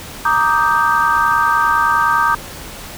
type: chord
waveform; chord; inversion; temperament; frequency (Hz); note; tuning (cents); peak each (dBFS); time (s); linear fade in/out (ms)
sine; Eb major seventh; second; equal; 932.3 / 1174.7 / 1244.5 / 1568; Bb5 / D6 / Eb6 / G6; 0 / 0 / 0 / 0; -17; 0.25-2.35; 5
effects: pink hiss -32 dBFS RMS until 2.97 s